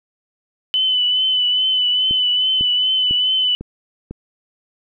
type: tone with vibrato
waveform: sine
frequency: 3011 Hz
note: F#7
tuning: 30 cents sharp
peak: -14 dBFS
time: 0.74-3.55 s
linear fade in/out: 0 ms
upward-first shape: triangle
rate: 2.4 Hz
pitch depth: 36 cents each way
type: click train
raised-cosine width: 3 ms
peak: -16 dBFS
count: 5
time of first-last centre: 2.11-4.11 s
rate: 2 Hz
effects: none